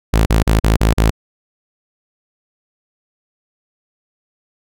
sawtooth tone bursts, 54.5 Hz, A1, 16 cents flat, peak -6 dBFS, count 6, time 0.13-1.105 s, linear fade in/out 10 ms, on 130 ms, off 39 ms, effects none

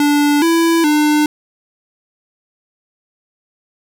square tone with pitch steps, 291.4 / 332.3 / 299.8 Hz, D4 / E4 / D4, -13 / +14 / +36 cents, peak -11 dBFS, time 0-1.26 s, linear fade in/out 2 ms, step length 420 ms, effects none

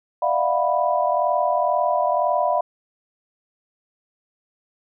sine tone cluster, 599 / 680 / 722 / 986 Hz, D5 / F5 / F#5 / B5, +34 / -46 / -43 / -3 cents, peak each -23 dBFS, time 0.22-2.61 s, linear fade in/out 5 ms, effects none

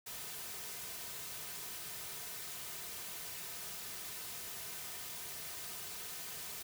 white noise with comb filter, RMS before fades -45 dBFS, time 0.06-6.63 s, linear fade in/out 10 ms, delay 3.6 ms, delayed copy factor -0.5, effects none

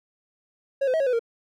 triangle tone with pitch steps, 550 / 511 / 641 / 550 / 501 / 463.1 Hz, C#5 / C5 / E5 / C#5 / B4 / A#4, -14 / -41 / -49 / -14 / +25 / -11 cents, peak -18 dBFS, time 0.81-1.194 s, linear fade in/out 10 ms, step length 64 ms, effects none

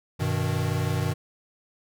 square chord, G augmented, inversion none, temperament equal with one note detuned, 97.15 / 123.47 / 155.56 Hz, G2 / B2 / D#3, -15 / 0 / 0 cents, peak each -29 dBFS, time 0.19-1.14 s, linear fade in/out 20 ms, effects none

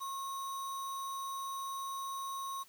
sine tone with sample-and-hold, 1085 Hz, C#6, 37 cents flat, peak -37 dBFS, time 0-2.64 s, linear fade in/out 20 ms, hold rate 4900 Hz, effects white hiss -62 dBFS RMS until 2.68 s + high-pass 80 Hz 12 dB/octave

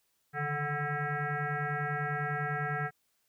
sine tone with frequency modulation, 740 Hz, F#5, in tune, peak -30 dBFS, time 0.33-2.91 s, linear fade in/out 50 ms, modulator 294 Hz, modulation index 3.9, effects white hiss -75 dBFS RMS until 3.28 s

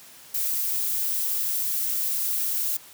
violet noise, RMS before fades -26 dBFS, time 0.34-2.77 s, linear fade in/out 5 ms, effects white hiss -48 dBFS RMS until 2.93 s + high-pass 80 Hz 12 dB/octave

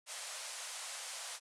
white band-pass noise, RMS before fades -45 dBFS, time 0.06-1.4 s, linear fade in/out 50 ms, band 530 to 10000 Hz, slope 48 dB/octave, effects none

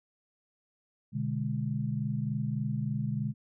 sine chord, G# diminished, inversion first, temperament equal, 123.47 / 146.83 / 207.7 Hz, B2 / D3 / G#3, 0 / 0 / 0 cents, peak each -33 / -33 / -34 dBFS, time 1.12-3.34 s, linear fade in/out 50 ms, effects none

